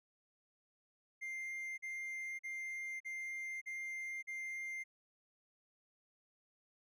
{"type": "tone bursts", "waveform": "triangle", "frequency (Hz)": 2101, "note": "C7", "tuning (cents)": 7, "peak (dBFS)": -39, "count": 6, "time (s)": [1.21, 4.84], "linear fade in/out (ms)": 20, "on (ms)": 570, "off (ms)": 42, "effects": []}